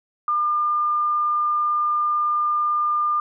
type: tone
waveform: sine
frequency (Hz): 1203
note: D6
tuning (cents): +41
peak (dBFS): -18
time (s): 0.28-3.2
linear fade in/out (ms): 2
effects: none